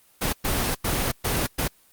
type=noise bursts at uneven times; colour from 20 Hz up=pink; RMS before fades=-24 dBFS; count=5; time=0.21-0.33 / 0.44-0.75 / 0.84-1.12 / 1.24-1.47 / 1.58-1.68 s; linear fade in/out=10 ms; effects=white hiss -58 dBFS RMS until 1.92 s + Opus 24 kbps